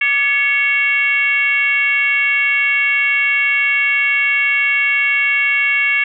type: tone with frequency modulation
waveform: sine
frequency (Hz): 2217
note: C#7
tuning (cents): 0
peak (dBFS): -12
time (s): 0.01-6.04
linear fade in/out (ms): 5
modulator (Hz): 517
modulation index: 0.95
effects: none